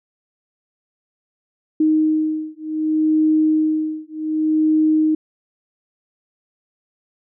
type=beating tone pair; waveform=sine; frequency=311.1 / 311.76 Hz; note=D#4 / D#4; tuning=0 / +4 cents; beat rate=0.66 Hz; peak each=-18 dBFS; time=1.8-5.15 s; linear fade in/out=5 ms; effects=none